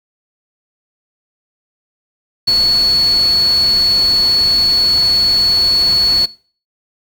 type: tone in noise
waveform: sine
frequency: 4400 Hz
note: C#8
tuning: 14 cents flat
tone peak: -9 dBFS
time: 2.47-6.26 s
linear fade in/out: 10 ms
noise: pink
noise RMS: -27 dBFS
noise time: 2.47-6.26 s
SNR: +15 dB
effects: noise-tail reverb RT60 0.4 s tail -19 dB re dry